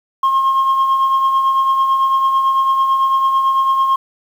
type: tone with tremolo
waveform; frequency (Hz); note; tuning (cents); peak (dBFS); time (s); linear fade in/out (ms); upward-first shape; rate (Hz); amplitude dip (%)
sine; 1072; C6; +42; -7; 0.23-3.96; 5; triangle; 9; 55
effects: tanh soft clip ceiling -9 dBFS + 7-bit